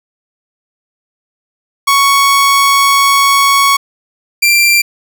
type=tone pair in turn; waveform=sawtooth; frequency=1112 / 2366 Hz; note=C#6 / D7; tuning=+5 / +12 cents; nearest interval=octave + minor second; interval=1307 cents; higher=second; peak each=-3 dBFS; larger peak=neither; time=1.87-3.77 / 4.42-4.82 s; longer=first; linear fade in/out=10 ms; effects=none